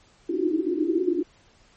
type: band-pass noise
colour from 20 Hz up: pink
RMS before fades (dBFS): -24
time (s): 0.29-1.23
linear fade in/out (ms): 5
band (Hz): 300 to 370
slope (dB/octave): 96
effects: pink hiss -58 dBFS RMS until 1.76 s + MP3 32 kbps